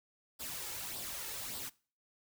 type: noise with flanger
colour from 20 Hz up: white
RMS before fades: -42 dBFS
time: 0.39-1.7 s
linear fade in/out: 20 ms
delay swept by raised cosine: 0.22 to 2.32 ms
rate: 1.7 Hz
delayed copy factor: +0.55
effects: noise-tail reverb RT60 0.4 s tail -22 dB re dry